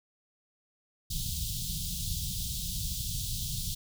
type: band-stop noise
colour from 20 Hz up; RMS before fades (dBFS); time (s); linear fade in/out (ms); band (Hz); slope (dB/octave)
pink; -34; 1.1-3.75; 10; 180 to 3300; 48
effects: none